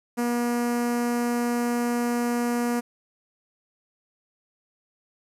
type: tone with notch filter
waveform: sawtooth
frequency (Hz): 239.7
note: A#3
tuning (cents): +48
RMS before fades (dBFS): -25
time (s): 0.17-2.81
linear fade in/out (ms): 20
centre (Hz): 3500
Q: 0.9
effects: resampled to 32000 Hz + 9-bit